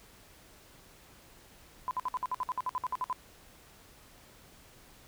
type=tone bursts; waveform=sine; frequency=1009 Hz; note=B5; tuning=37 cents sharp; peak=-29 dBFS; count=15; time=1.88-3.128 s; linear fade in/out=0 ms; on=30 ms; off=57 ms; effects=pink hiss -57 dBFS RMS until 5.07 s